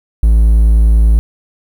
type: tone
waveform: triangle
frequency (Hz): 55.1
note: A1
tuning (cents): +3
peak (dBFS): -3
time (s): 0.23-1.19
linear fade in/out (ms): 0
effects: 7-bit